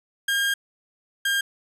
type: tone pair in turn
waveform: 30% pulse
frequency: 1614 / 1607 Hz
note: G#6 / G6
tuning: -50 / +43 cents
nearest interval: unison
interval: 7 cents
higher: first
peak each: -18 dBFS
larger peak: neither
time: 0.28-0.54 / 1.25-1.41 s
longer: first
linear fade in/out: 5 ms
effects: resampled to 32000 Hz